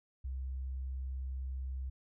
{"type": "tone", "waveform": "sine", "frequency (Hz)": 65.41, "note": "C2", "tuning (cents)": 0, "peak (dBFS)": -36, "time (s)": [0.24, 1.9], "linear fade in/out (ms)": 10, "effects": []}